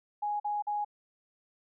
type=tone bursts; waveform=sine; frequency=830.6 Hz; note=G#5; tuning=in tune; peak=-29 dBFS; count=3; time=0.22-0.848 s; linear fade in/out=10 ms; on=180 ms; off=44 ms; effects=none